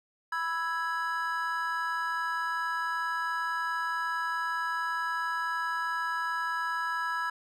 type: chord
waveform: triangle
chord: E major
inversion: second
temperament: equal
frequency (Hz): 987.8 / 1318.5 / 1661.2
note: B5 / E6 / G#6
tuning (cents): 0 / 0 / 0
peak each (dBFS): -32 / -32 / -31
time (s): 0.32-7.3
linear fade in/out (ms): 5
effects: none